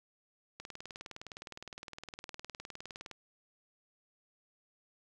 click train, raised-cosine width 0.2 ms, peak -27 dBFS, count 50, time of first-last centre 0.6-3.113 s, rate 19.5 Hz, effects none

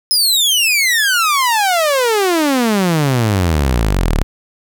sawtooth exponential sweep, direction down, 5180 to 33.74 Hz, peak -8 dBFS, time 0.11-4.23 s, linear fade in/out 0 ms, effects none

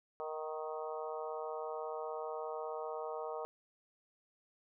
harmonic tone with a mistuned harmonic, 156.3 Hz, D#3, 8 cents sharp, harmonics 3 / 4 / 5 / 6 / 7 / 8, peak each -42 / -44 / -46 / -48 / -49 / -50 dBFS, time 0.2-3.45 s, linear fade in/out 0 ms, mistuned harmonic 5, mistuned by -22 cents, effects none

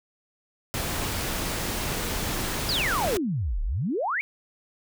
pink noise, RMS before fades -29 dBFS, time 0.74-3.17 s, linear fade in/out 0 ms
sine exponential two-way sweep, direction down then up, 5060 to 33.07 to 2377 Hz, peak -24 dBFS, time 2.69-4.21 s, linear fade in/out 0 ms, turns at 3.62 s
effects none

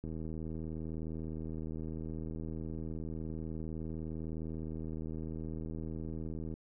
click train, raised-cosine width 3 ms, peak -29 dBFS, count 519, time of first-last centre 0.04-6.539 s, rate 79.7 Hz, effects none

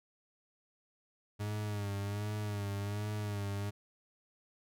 40% pulse tone with vibrato, 102.9 Hz, G#2, 16 cents flat, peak -34 dBFS, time 1.39-3.71 s, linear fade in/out 20 ms, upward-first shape sine, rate 1.3 Hz, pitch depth 49 cents each way, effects none

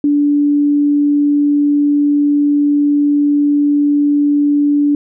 sine tone, 290.3 Hz, D4, 20 cents flat, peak -9 dBFS, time 0.04-4.95 s, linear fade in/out 2 ms, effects none

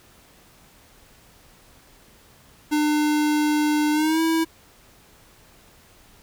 square tone with pitch glide, 300 to 325.3 Hz, D4 to E4, +37 to -23 cents, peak -19 dBFS, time 2.71-4.45 s, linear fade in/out 20 ms, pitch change +140 cents, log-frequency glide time 3.92-4.21 s, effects pink hiss -53 dBFS RMS until 6.22 s

